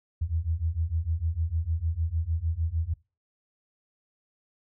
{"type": "beating tone pair", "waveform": "sine", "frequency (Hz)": [78.6, 85.2], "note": ["D#2", "F2"], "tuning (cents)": [18, -42], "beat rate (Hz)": 6.6, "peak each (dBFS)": [-29, -28], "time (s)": [0.21, 2.94], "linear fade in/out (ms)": 10, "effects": ["noise-tail reverb RT60 0.3 s tail -23 dB re dry"]}